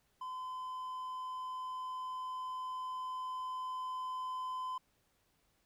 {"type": "tone with level ramp", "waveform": "triangle", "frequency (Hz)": 1021, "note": "C6", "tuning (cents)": -43, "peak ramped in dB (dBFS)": [-38, -35], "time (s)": [0.21, 4.78], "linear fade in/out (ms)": 5, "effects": ["pink hiss -75 dBFS RMS until 5.65 s"]}